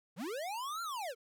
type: linear two-way sweep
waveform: square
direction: up then down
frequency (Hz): 138.7 to 1400 to 428.3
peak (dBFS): -38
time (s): 0.16-1.15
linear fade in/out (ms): 50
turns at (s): 0.82
effects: none